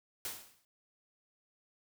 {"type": "noise with exponential decay", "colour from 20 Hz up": "white", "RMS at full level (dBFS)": -37, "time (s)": [0.25, 0.65], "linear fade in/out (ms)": 1, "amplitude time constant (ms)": 86, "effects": []}